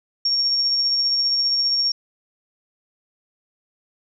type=tone with tremolo; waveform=sine; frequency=5530 Hz; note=F8; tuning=18 cents flat; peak=-16 dBFS; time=0.25-1.92 s; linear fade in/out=5 ms; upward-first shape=sine; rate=15 Hz; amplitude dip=25%; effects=none